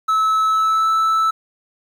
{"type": "tone with pitch glide", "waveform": "triangle", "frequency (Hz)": [1300, 1315.1], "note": ["E6", "E6"], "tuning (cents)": [-24, -4], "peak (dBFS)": -12, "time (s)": [0.08, 1.31], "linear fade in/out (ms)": 10, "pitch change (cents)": 20, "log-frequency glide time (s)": [0.48, 0.89], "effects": ["8-bit"]}